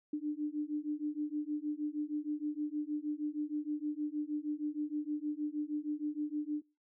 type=beating tone pair; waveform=sine; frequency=295.7 / 302.1 Hz; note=D4 / D4; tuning=+12 / +49 cents; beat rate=6.4 Hz; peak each=-37 / -37 dBFS; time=0.13-6.62 s; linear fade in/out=5 ms; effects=noise-tail reverb RT60 0.3 s tail -26 dB re dry